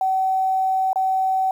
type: tone with dropouts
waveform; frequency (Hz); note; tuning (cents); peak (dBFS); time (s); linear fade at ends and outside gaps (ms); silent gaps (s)
sine; 760; F#5; +46; -17; 0.01-1.51; 2; 0.931-0.958
effects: 8-bit